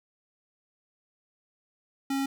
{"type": "tone", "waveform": "square", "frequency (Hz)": 273, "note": "C#4", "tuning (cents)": -26, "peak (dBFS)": -27, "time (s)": [2.1, 2.26], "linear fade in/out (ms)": 5, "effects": []}